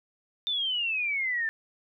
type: exponential sweep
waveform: sine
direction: down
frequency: 3600 to 1760 Hz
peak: -26 dBFS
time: 0.47-1.49 s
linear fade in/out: 0 ms
effects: none